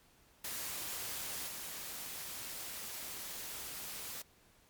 white noise with level steps, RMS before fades -41 / -44 dBFS, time 0.44-4.22 s, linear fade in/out 5 ms, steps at 1.47 s, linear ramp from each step 20 ms, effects pink hiss -66 dBFS RMS until 4.69 s + MP3 96 kbps

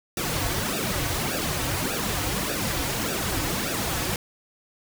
pink noise with flanger, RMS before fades -27 dBFS, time 0.17-4.16 s, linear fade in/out 2 ms, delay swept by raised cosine 0.94 to 5.04 ms, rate 1.7 Hz, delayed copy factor -0.85, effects none

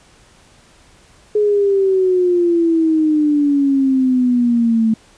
sine exponential sweep, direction down, 423.1 to 220 Hz, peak -11 dBFS, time 1.35-4.94 s, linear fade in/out 5 ms, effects pink hiss -49 dBFS RMS until 5.17 s + resampled to 22050 Hz

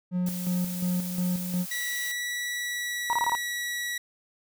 triangle tone with tremolo, 180 Hz, F#3, 47 cents flat, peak -22 dBFS, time 0.11-1.66 s, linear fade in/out 50 ms, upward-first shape square, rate 2.8 Hz, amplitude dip 55%
blue noise, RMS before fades -38 dBFS, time 0.26-2.12 s, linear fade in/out 5 ms
sawtooth tone with pitch glide, 1946 to 1933.7 Hz, B6 to B6, -26 to -37 cents, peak -26 dBFS, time 1.71-3.98 s, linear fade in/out 5 ms, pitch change -11 cents, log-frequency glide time 2.51-3.48 s
sine tone bursts, 948 Hz, A#5, 29 cents sharp, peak -22 dBFS, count 5, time 3.1-3.351 s, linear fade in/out 0 ms, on 31 ms, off 24 ms
effects none

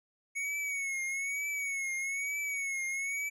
square tone with vibrato, 2217 Hz, C#7, in tune, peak -33 dBFS, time 0.35-3.3 s, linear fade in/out 20 ms, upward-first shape triangle, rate 1.1 Hz, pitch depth 78 cents each way, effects low-pass 12000 Hz 12 dB/octave

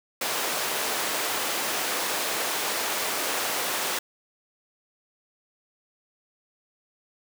pink high-pass noise, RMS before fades -28 dBFS, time 0.21-3.99 s, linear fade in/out 5 ms, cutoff 480 Hz, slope 12 dB/octave, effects none

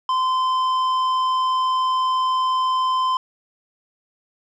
sine tone with tanh clipping, 1031 Hz, C6, 26 cents flat, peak -19 dBFS, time 0.09-3.17 s, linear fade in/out 2 ms, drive 9 dB, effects none

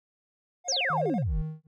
triangle tone with vibrato, 620 Hz, D#5, 6 cents flat, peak -31 dBFS, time 0.64-1.24 s, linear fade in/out 50 ms, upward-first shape square, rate 12 Hz, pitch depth 250 cents each way
sine exponential sweep, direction down, 7040 to 32 Hz, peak -25 dBFS, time 0.68-1.42 s, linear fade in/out 10 ms
triangle tone with tremolo, 156.7 Hz, D#3, 13 cents sharp, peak -28 dBFS, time 0.9-1.67 s, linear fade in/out 2 ms, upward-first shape sine, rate 2.4 Hz, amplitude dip 100%
effects none

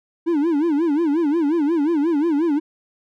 triangle tone with vibrato, 311.9 Hz, D#4, 4 cents sharp, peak -14 dBFS, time 0.26-2.6 s, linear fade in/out 20 ms, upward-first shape sine, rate 5.6 Hz, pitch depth 180 cents each way, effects none

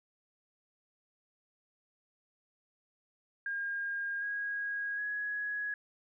sine tone with pitch steps, 1616 / 1644.2 / 1673 Hz, G#6 / G#6 / G#6, -48 / -18 / +12 cents, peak -33 dBFS, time 3.46-5.74 s, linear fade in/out 2 ms, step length 760 ms, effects none

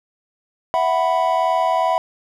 triangle chord, E suspended second, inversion none, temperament just, 659.3 / 741.7 / 988.9 Hz, E5 / F#5 / B5, 0 / +4 / +2 cents, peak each -18 dBFS, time 0.74-1.98 s, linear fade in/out 0 ms, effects none

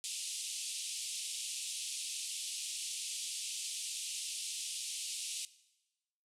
white band-pass noise, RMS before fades -41 dBFS, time 0.04-5.45 s, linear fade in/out 0 ms, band 2600 to 10000 Hz, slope 48 dB/octave, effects noise-tail reverb RT60 1.0 s tail -18 dB re dry

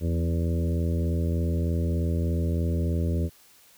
harmonic tone with a mistuned harmonic, 83.3 Hz, E2, 19 cents sharp, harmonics 1 / 2 / 3 / 4 / 5 / 6 / 7, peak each -24 / -30 / -34 / -36 / -38 / -40 / -41 dBFS, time 0-3.3 s, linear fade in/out 50 ms, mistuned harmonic 2, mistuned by +24 cents, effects white hiss -56 dBFS RMS until 3.77 s

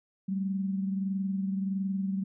sine tone pair together, 192.3 / 213.8 Hz, G3 / A3, -33 / -49 cents, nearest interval major second, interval 184 cents, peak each -28 / -39 dBFS, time 0.28-2.24 s, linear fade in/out 10 ms, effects none

